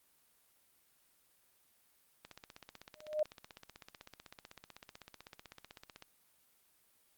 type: click train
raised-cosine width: 0.2 ms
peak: -32 dBFS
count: 61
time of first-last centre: 2.25-6.024 s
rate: 15.9 Hz
type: tone with exponential growth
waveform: sine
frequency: 610 Hz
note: D#5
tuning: 34 cents flat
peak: -26 dBFS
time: 2.94-3.23 s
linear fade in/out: 5 ms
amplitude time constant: 61 ms
effects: white hiss -71 dBFS RMS until 7.17 s + Opus 32 kbps